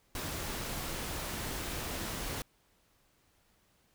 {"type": "noise", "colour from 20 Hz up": "pink", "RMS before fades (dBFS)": -38, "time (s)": [0.15, 2.42], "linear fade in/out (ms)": 2, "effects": ["pink hiss -70 dBFS RMS until 3.94 s"]}